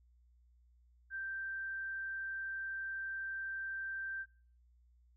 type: tone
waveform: sine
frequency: 1568 Hz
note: G6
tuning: in tune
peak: -38 dBFS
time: 1.1-4.26 s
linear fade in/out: 50 ms
effects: noise-tail reverb RT60 0.4 s tail -20 dB re dry + added 60 Hz sine -64 dBFS peak until 5.16 s